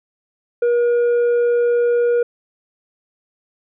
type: tone with tanh clipping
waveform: sine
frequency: 478.1 Hz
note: A#4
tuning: 44 cents sharp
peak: -14 dBFS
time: 0.62-2.23 s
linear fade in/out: 5 ms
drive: 4 dB
effects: none

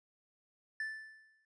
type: tone with exponential decay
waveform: triangle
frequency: 1758 Hz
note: A6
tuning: 2 cents flat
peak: -32 dBFS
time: 0.8-1.45 s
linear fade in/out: 2 ms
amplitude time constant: 140 ms
effects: resampled to 22050 Hz

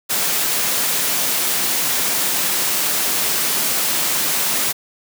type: high-pass noise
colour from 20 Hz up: white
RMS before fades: -19 dBFS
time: 0.09-4.73 s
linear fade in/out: 20 ms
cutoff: 130 Hz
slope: 48 dB/octave
effects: none

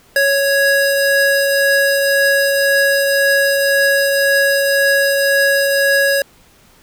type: tone pair together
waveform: square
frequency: 555 / 1663.1 Hz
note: C#5 / G#6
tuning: +2 / +2 cents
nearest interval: octave + perfect fifth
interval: 1900 cents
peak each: -15 dBFS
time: 0.16-6.22 s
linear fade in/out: 2 ms
effects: pink hiss -49 dBFS RMS until 6.82 s

